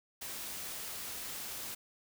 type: noise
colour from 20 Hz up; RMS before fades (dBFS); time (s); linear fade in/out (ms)
white; -42; 0.21-1.75; 10
effects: none